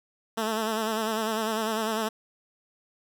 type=tone with vibrato; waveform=10% pulse; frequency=220 Hz; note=A3; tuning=in tune; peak=-18 dBFS; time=0.37-2.09 s; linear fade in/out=10 ms; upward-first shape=sine; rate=10 Hz; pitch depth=51 cents each way; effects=none